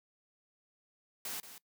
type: noise with echo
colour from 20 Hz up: white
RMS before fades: -40 dBFS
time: 1.25-1.4 s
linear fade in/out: 2 ms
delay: 180 ms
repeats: 1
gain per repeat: -11 dB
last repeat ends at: 1.58 s
effects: noise-tail reverb RT60 0.1 s tail -21 dB re dry + high-pass 150 Hz 12 dB/octave